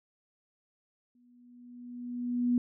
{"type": "tone with exponential growth", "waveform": "sine", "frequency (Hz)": 243.9, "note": "B3", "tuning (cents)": -21, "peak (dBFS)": -22, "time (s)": [1.15, 2.58], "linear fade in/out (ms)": 2, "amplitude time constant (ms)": 310, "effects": []}